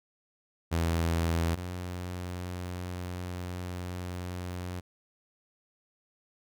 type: tone pair in turn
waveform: sawtooth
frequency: 83.4 / 89.73 Hz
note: E2 / F2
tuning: +21 / +47 cents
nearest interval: minor second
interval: 126 cents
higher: second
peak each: -22 / -31 dBFS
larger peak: first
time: 0.71-1.56 / 1.56-4.81 s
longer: second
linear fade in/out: 20 ms
effects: none